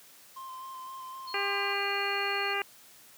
triangle tone with vibrato, 1046.5 Hz, C6, in tune, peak -38 dBFS, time 0.36-1.74 s, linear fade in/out 10 ms, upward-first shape square, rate 3.9 Hz, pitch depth 16 cents each way
sine tone, 4300 Hz, C8, 47 cents sharp, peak -40 dBFS, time 1.27-2.54 s, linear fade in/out 10 ms
harmonic tone, 400 Hz, G4, 35 cents sharp, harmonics 1 / 2 / 3 / 4 / 5 / 6 / 7, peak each -36 / -36 / -36 / -36 / -36 / -36 / -36 dBFS, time 1.34-2.62 s, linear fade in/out 2 ms
effects white hiss -55 dBFS RMS until 3.17 s + high-pass 100 Hz 12 dB/octave

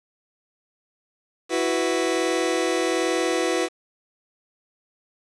sawtooth chord, E suspended second, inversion none, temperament just, 329.6 / 370.8 / 494.4 Hz, E4 / F#4 / B4, 0 / +4 / +2 cents, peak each -21 dBFS, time 1.49-3.69 s, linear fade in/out 50 ms, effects resampled to 22050 Hz + 7-bit

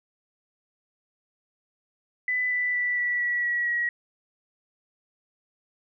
sine tone with pitch steps, 1998 / 1983.1 / 1968.2 / 1953.5 / 1938.9 / 1924.4 / 1910 Hz, B6 / B6 / B6 / B6 / B6 / B6 / A#6, +20 / +7 / -6 / -19 / -32 / -45 / +42 cents, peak -23 dBFS, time 2.28-3.89 s, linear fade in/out 2 ms, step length 230 ms, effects none

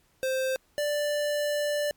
square tone pair in turn, 523.3 / 588.5 Hz, C5 / D5, 0 / +3 cents, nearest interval major second, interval 203 cents, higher second, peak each -26 dBFS, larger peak neither, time 0.23-0.56 / 0.78-1.91 s, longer second, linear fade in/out 0 ms, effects pink hiss -66 dBFS RMS until 1.96 s + MP3 96 kbps

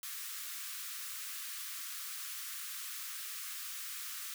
white high-pass noise, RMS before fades -43 dBFS, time 0.03-4.34 s, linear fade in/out 2 ms, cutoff 1100 Hz, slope 96 dB/octave, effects none

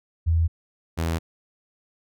sine / sawtooth tone pair in turn, 82.41 / 82.41 Hz, E2 / E2, 0 / 0 cents, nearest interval unison, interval 0 cents, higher neither, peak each -17 / -19 dBFS, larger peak first, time 0.26-0.48 / 0.97-1.19 s, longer neither, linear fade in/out 20 ms, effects none

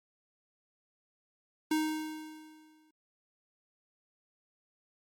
square tone with exponential decay, 311.1 Hz, D#4, in tune, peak -26 dBFS, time 1.71-2.91 s, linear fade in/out 5 ms, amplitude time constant 260 ms, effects MP3 64 kbps

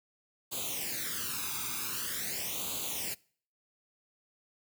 white noise with flanger, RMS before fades -36 dBFS, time 0.51-3.15 s, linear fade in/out 20 ms, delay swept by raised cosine 0.27 to 0.83 ms, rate 0.45 Hz, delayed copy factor +0.8, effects noise-tail reverb RT60 0.5 s tail -24 dB re dry + high-pass 80 Hz 12 dB/octave

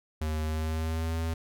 square tone with pitch glide, 77.78 to 81.79 Hz, D#2 to E2, 0 to -13 cents, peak -29 dBFS, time 0.21-1.34 s, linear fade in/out 5 ms, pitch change +87 cents, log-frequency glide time 0.42-1.14 s, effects none

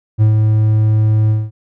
triangle tone with ADSR envelope, 108.2 Hz, A2, 29 cents flat, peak -4 dBFS, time 0.18-1.51 s, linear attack 37 ms, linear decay 110 ms, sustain -3 dB, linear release 210 ms, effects none

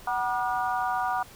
harmonic tone with a mistuned harmonic, 240.4 Hz, B3, 46 cents flat, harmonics 3 / 4 / 5 / 6, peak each -28 / -30 / -32 / -34 dBFS, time 0.07-1.23 s, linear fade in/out 5 ms, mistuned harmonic 3, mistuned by +64 cents, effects pink hiss -49 dBFS RMS until 1.35 s

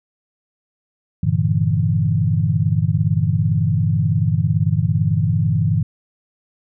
sine chord, E half-diminished seventh, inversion first, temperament equal with one note detuned, 98 / 115.4 / 146.83 / 164.81 Hz, G2 / Bb2 / D3 / E3, 0 / -17 / 0 / 0 cents, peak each -20 dBFS, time 1.23-5.83 s, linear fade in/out 5 ms, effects none

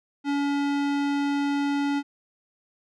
square tone with low-pass filter, 283.9 Hz, C#4, 41 cents sharp, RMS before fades -25 dBFS, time 0.24-2.03 s, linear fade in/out 50 ms, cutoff 4400 Hz, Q 0.59, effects none

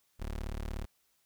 25% pulse tone, 36.71 Hz, D1, in tune, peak -32 dBFS, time 0.19-0.86 s, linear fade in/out 20 ms, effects white hiss -73 dBFS RMS until 1.25 s

